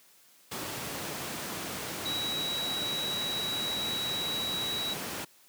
sine tone in noise, 3884 Hz, B7, 30 cents flat, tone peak -31 dBFS, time 2.05-4.94 s, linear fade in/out 10 ms, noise pink, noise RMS -36 dBFS, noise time 0.51-5.25 s, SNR +2 dB, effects white hiss -60 dBFS RMS until 5.48 s + high-pass 150 Hz 12 dB/octave

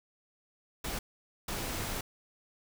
pink noise bursts at uneven times, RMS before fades -36 dBFS, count 2, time 0.84-0.99 / 1.48-2.01 s, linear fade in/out 5 ms, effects none

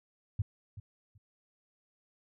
sine tone with echo, 102.3 Hz, G#2, 26 cents flat, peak -26 dBFS, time 0.39-0.42 s, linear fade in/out 5 ms, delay 380 ms, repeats 2, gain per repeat -15 dB, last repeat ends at 1.18 s, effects none

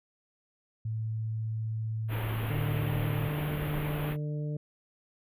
sine tone, 110.6 Hz, A2, 9 cents sharp, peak -30 dBFS, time 0.85-3.28 s, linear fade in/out 5 ms
pink band-stop noise, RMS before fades -37 dBFS, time 2.08-4.17 s, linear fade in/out 50 ms, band 3200 to 12000 Hz, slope 48 dB/octave
harmonic tone, 149.2 Hz, D3, 28 cents sharp, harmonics 1 / 2 / 3 / 4, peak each -31 / -43 / -43 / -47 dBFS, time 2.5-4.57 s, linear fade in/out 5 ms
effects resampled to 32000 Hz

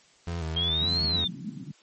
30% pulse tone with vibrato, 82.41 Hz, E2, in tune, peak -27 dBFS, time 0.27-1.25 s, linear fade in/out 5 ms, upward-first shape square, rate 3.5 Hz, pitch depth 58 cents each way
sine exponential two-way sweep, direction up then down, 3200 to 4399 to 3524 Hz, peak -24 dBFS, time 0.56-1.28 s, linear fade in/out 10 ms, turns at 1.04 s
pink band-pass noise, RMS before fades -38 dBFS, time 0.81-1.72 s, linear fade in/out 10 ms, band 140 to 270 Hz, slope 48 dB/octave
effects white hiss -59 dBFS RMS until 1.82 s + MP3 32 kbps

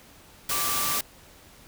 sine tone in noise, 1169 Hz, D6, 8 cents flat, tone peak -31 dBFS, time 0.51-0.99 s, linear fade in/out 5 ms, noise white, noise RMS -27 dBFS, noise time 0.49-1.01 s, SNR -7 dB, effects pink hiss -52 dBFS RMS until 1.67 s

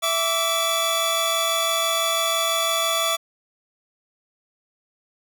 sawtooth tone cluster, 661 / 1159 / 3431 Hz, E5 / D6 / A7, +5 / -23 / -44 cents, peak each -21 dBFS, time 0.02-3.17 s, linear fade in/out 20 ms, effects none

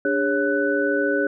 sine tone cluster, 291.9 / 405.6 / 552 / 1493 Hz, D4 / G#4 / C#5 / F#6, -10 / -41 / -7 / +15 cents, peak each -24 dBFS, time 0.05-1.27 s, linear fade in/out 2 ms, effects none

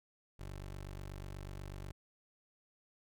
20% pulse tone, 48.19 Hz, G1, 29 cents flat, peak -39 dBFS, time 0.39-1.92 s, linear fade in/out 10 ms, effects none

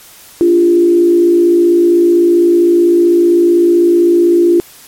sine tone with frequency modulation, 345 Hz, F4, 21 cents flat, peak -5 dBFS, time 0.41-4.6 s, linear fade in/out 0 ms, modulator 55.7 Hz, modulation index 0.5, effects white hiss -38 dBFS RMS until 4.87 s + MP3 64 kbps

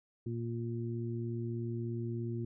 harmonic tone, 116.8 Hz, A#2, 4 cents sharp, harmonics 1 / 2 / 3, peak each -36 / -41 / -41 dBFS, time 0.26-2.45 s, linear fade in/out 5 ms, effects none

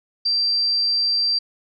sine tone, 4703 Hz, D8, 2 cents sharp, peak -17 dBFS, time 0.25-1.39 s, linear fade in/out 10 ms, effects none

